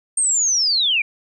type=linear sweep; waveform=sine; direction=down; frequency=8680 to 2290 Hz; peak=-15 dBFS; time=0.17-1.02 s; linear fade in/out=5 ms; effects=none